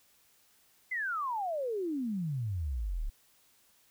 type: exponential sweep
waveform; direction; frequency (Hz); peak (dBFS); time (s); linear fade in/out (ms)
sine; down; 2093 to 32.73; -31; 0.91-3.1; 10
effects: white hiss -66 dBFS RMS until 3.9 s